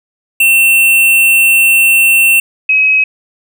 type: tone pair in turn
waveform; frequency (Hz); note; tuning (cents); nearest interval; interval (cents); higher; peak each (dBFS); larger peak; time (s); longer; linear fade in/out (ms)
square / sine; 2700 / 2548; E7 / D#7; +41 / +41; minor second; 100; first; -6 / -6; neither; 0.4-2.4 / 2.69-3.04; first; 5
effects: none